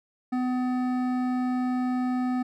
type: tone with hard clipping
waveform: sine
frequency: 251.8 Hz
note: B3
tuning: 34 cents sharp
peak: -26 dBFS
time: 0.32-2.43 s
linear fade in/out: 10 ms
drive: 12 dB
effects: none